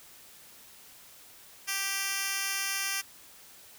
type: tone with high-pass filter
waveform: 10% pulse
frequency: 392 Hz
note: G4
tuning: in tune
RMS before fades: -32 dBFS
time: 1.67-3.02 s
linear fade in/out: 20 ms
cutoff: 2600 Hz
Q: 0.62
effects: white hiss -53 dBFS RMS until 3.78 s